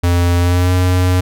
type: tone with pitch glide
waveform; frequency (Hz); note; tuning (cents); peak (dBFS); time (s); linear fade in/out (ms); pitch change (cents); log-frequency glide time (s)
square; 87.31 to 90.91; F2 to F#2; 0 to -30; -11; 0.03-1.21; 10; +70; 0.39-0.72
effects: none